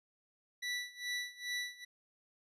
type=tone with tremolo; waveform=25% pulse; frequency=1964 Hz; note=B6; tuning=10 cents flat; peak=-31 dBFS; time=0.62-1.85 s; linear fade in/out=10 ms; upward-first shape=sine; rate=2.4 Hz; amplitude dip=90%; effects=low-pass 9000 Hz 12 dB/octave